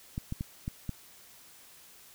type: clicks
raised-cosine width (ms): 5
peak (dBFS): -21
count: 5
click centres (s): 0.179 / 0.324 / 0.409 / 0.679 / 0.893
effects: white hiss -55 dBFS RMS until 2.14 s